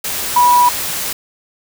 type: tone in noise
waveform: sine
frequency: 977 Hz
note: B5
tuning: 19 cents flat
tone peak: -7 dBFS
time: 0.36-0.69 s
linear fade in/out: 5 ms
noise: white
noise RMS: -21 dBFS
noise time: 0.04-1.13 s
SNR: +11 dB
effects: none